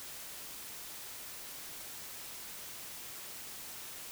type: silence
effects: white hiss -46 dBFS RMS until 4.11 s